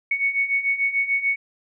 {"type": "beating tone pair", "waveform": "sine", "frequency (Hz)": [2217, 2223.8], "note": ["C#7", "C#7"], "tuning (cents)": [0, 5], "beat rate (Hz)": 6.8, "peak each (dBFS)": [-25, -21], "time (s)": [0.11, 1.36], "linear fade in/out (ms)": 5, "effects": []}